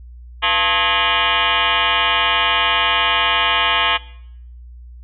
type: tone with frequency modulation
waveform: sine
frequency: 2043 Hz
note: C7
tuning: 42 cents flat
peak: -13 dBFS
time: 0.42-3.98 s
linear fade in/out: 20 ms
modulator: 194 Hz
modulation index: 6.4
effects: noise-tail reverb RT60 0.7 s tail -20 dB re dry + added 60 Hz sine -35 dBFS peak until 5.03 s